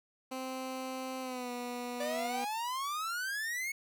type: tone with pitch glide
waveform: 15% pulse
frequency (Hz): 260.3 to 244.3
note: C4 to B3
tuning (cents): -9 to -19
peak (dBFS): -31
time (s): 0.31-2.45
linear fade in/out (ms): 10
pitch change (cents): -110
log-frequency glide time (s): 1.21-1.51
type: exponential sweep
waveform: 45% pulse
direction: up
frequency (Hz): 577 to 2217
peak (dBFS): -34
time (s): 2-3.72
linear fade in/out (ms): 5
effects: none